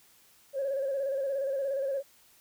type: tone with vibrato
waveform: sine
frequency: 546 Hz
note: C#5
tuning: 26 cents flat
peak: -27 dBFS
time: 0.53-2.03 s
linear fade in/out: 50 ms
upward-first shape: square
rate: 17 Hz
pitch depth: 45 cents each way
effects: tanh soft clip ceiling -24 dBFS + white hiss -61 dBFS RMS until 2.4 s